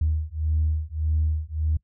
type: beating tone pair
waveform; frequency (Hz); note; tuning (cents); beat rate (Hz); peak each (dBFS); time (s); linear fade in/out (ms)
sine; 77 / 78.7; D#2 / D#2; -17 / +20; 1.7; -24 / -24; 0.01-1.77; 5
effects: noise-tail reverb RT60 0.1 s tail -23 dB re dry + tanh soft clip ceiling -14 dBFS